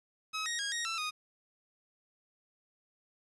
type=tone with pitch steps; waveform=15% pulse; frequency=1278 / 1877 / 1635 / 1876 / 1336 / 1240 Hz; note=D#6 / A#6 / G#6 / A#6 / E6 / D#6; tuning=+46 / +11 / -28 / +11 / +23 / -6 cents; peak=-27 dBFS; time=0.33-1.11 s; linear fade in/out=20 ms; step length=130 ms; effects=resampled to 24000 Hz + 10-bit